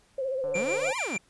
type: tone with vibrato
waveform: sine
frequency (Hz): 528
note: C5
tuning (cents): +16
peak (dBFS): -27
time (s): 0.18-0.93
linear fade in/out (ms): 5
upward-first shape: sine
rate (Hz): 15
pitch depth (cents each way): 66
type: click train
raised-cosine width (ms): 1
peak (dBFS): -32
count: 70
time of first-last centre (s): 0.44-0.906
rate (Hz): 148
type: tone with tremolo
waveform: square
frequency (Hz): 2369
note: D7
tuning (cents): +14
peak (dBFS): -28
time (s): 0.54-1.18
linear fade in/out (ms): 5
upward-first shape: triangle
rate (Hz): 6.8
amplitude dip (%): 80
type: exponential two-way sweep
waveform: sawtooth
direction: up then down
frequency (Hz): 168.2 to 1100 to 168.2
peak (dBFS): -28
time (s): 0.55-1.17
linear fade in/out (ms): 5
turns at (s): 0.97
effects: pink hiss -63 dBFS RMS until 1.29 s + resampled to 24000 Hz